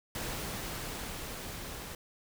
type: noise with level ramp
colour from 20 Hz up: pink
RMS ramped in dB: -37 to -43 dBFS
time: 0.15-1.95 s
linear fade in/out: 2 ms
effects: none